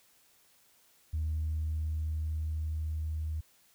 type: tone with level ramp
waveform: sine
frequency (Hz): 78.1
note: D#2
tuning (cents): +7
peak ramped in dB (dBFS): -28 to -31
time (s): 1.13-3.41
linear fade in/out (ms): 10
effects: tanh soft clip ceiling -26 dBFS + white hiss -65 dBFS RMS until 3.74 s